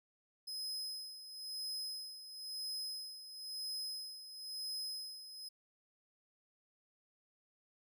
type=tone with tremolo; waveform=40% pulse; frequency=5080 Hz; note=D#8; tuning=35 cents sharp; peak=-38 dBFS; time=0.47-5.49 s; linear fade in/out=10 ms; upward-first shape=sine; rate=0.99 Hz; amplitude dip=70%; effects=none